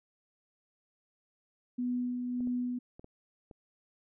sine tone with tremolo, 246.9 Hz, B3, in tune, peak -29 dBFS, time 1.78-2.79 s, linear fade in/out 10 ms, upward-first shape sine, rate 1.7 Hz, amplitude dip 35%
clicks, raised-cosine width 2 ms, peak -36 dBFS, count 5, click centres 2.406 / 2.473 / 2.995 / 3.044 / 3.512 s
effects none

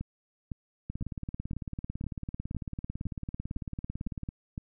two click trains, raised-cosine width 5 ms, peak -23 / -23 dBFS, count 62 / 10, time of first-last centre 0.9-4.289 / 0.01-4.579 s, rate 18 / 1.97 Hz, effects none

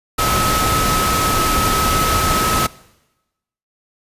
sine tone in noise, 1287 Hz, E6, 42 cents flat, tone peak -18 dBFS, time 0.18-2.67 s, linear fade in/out 10 ms, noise pink, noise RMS -18 dBFS, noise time 0.18-2.67 s, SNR -3 dB, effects noise-tail reverb RT60 1.0 s tail -21 dB re dry + resampled to 32000 Hz

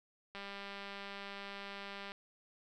click train, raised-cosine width 0.3 ms, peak -30 dBFS, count 353, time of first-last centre 0.35-2.119 s, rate 199 Hz, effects none

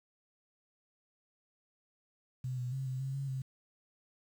sine tone with pitch steps, 127.9 / 124.1 / 133.8 / 129.6 / 134.2 / 137.5 / 131.8 Hz, C3 / B2 / C3 / C3 / C3 / C#3 / C3, -39 / +9 / +39 / -16 / +44 / -14 / +13 cents, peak -34 dBFS, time 2.44-3.42 s, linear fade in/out 5 ms, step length 140 ms, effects 10-bit

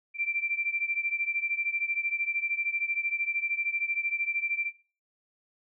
sine beating tone pair, 2349 / 2362 Hz, D7 / D7, 0 / +9 cents, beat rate 13 Hz, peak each -31 dBFS, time 0.14-4.71 s, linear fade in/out 50 ms, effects noise-tail reverb RT60 0.4 s tail -17 dB re dry

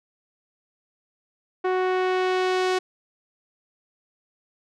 sawtooth tone with low-pass filter sweep, 370 Hz, F#4, in tune, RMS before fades -23 dBFS, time 1.64-2.79 s, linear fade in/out 10 ms, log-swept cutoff 1600 to 5900 Hz, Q 0.8, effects none

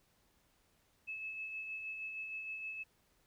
sine tone with tremolo, 2600 Hz, E7, 24 cents flat, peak -39 dBFS, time 1.07-2.84 s, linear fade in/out 20 ms, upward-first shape sine, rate 6.4 Hz, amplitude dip 35%, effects pink hiss -73 dBFS RMS until 3.26 s

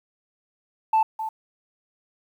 sine tone with echo, 880 Hz, A5, in tune, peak -14 dBFS, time 0.93-1.03 s, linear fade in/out 5 ms, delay 260 ms, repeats 1, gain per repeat -12 dB, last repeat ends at 1.29 s, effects tanh soft clip ceiling -14 dBFS + 9-bit

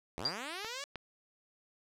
5% pulse linear sweep, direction up, 70.5 to 580 Hz, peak -28 dBFS, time 0.18-0.84 s, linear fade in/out 0 ms
sine tone with exponential decay, 4764 Hz, D8, 24 cents sharp, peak -26 dBFS, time 0.25-0.39 s, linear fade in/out 5 ms, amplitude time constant 30 ms
clicks, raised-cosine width 0.3 ms, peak -24 dBFS, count 2, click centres 0.647 / 0.957 s
effects low-pass 10000 Hz 12 dB/octave

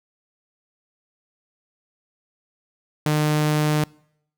sawtooth tone, 151.5 Hz, D#3, 46 cents flat, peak -14 dBFS, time 3.06-3.84 s, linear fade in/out 2 ms, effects noise-tail reverb RT60 0.7 s tail -25 dB re dry

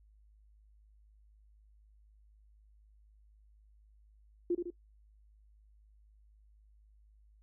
sine tone with echo, 349.2 Hz, F4, in tune, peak -27 dBFS, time 4.5-4.55 s, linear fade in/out 5 ms, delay 77 ms, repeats 2, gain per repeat -5 dB, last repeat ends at 4.704 s, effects noise-tail reverb RT60 0.1 s tail -19 dB re dry + added 52 Hz sine -60 dBFS peak until 7.42 s

